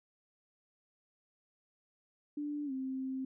sine tone with pitch glide, 293.7 to 263.2 Hz, D4 to C4, 0 to +10 cents, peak -35 dBFS, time 2.37-3.25 s, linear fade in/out 5 ms, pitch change -190 cents, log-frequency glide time 2.65-2.72 s, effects none

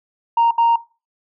sine tone bursts at uneven times, 930 Hz, A#5, 4 cents flat, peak -10 dBFS, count 2, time 0.37-0.51 / 0.58-0.76 s, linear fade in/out 5 ms, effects noise-tail reverb RT60 0.3 s tail -18 dB re dry + tanh soft clip ceiling -9 dBFS

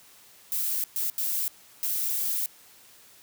violet noise bursts at uneven times, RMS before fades -28 dBFS, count 4, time 0.52-0.84 / 0.96-1.1 / 1.18-1.48 / 1.83-2.46 s, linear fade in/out 0 ms, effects white hiss -54 dBFS RMS until 3.22 s + high-pass 60 Hz 12 dB/octave

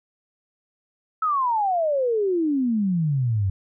sine exponential sweep, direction down, 1317 to 92.5 Hz, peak -19 dBFS, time 1.22-3.5 s, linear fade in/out 5 ms, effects none

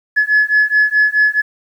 sine beating tone pair, 1704 / 1708.7 Hz, G#6 / G#6, +44 / +49 cents, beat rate 4.7 Hz, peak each -12 / -12 dBFS, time 0.16-1.42 s, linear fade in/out 20 ms, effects tanh soft clip ceiling -5 dBFS + 8-bit

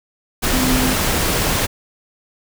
sine tone in noise, 255.8 Hz, C4, 39 cents flat, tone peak -18 dBFS, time 0.52-0.95 s, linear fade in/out 20 ms, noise pink, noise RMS -18 dBFS, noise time 0.42-1.67 s, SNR -3 dB, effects none

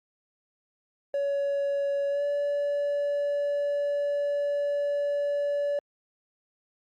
triangle tone with pitch glide, 563 to 574.8 Hz, C#5 to D5, +27 to -37 cents, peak -22 dBFS, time 1.14-5.79 s, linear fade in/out 2 ms, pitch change +36 cents, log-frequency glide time 2.09-2.23 s, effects tanh soft clip ceiling -19 dBFS + Opus 48 kbps

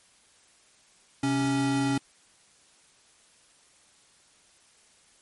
square tone pair together, 130.82 / 277.2 Hz, C3 / C#4, 0 / 0 cents, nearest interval octave + minor second, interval 1300 cents, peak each -31 / -25 dBFS, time 1.23-1.98 s, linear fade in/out 5 ms, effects white hiss -60 dBFS RMS until 5.21 s + MP3 48 kbps

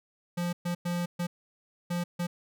square tone bursts at uneven times, 174.61 Hz, F3, in tune, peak -29 dBFS, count 6, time 0.37-0.53 / 0.65-0.75 / 0.85-1.06 / 1.19-1.27 / 1.9-2.04 / 2.19-2.27 s, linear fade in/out 10 ms, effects none

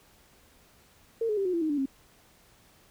sine tone with pitch steps, 456.2 / 423.2 / 392.6 / 364.2 / 337.8 / 313.4 / 290.7 / 269.7 Hz, A#4 / G#4 / G4 / F#4 / E4 / D#4 / D4 / C#4, -37 / +33 / +3 / -27 / +42 / +13 / -18 / -47 cents, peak -25 dBFS, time 1.21-1.858 s, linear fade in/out 5 ms, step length 81 ms, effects pink hiss -60 dBFS RMS until 2.9 s

